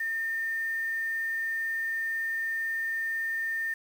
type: tone with quantisation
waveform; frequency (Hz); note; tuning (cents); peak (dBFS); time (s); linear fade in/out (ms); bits
sine; 1811; A6; +49; -28; 0-3.74; 5; 8
effects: none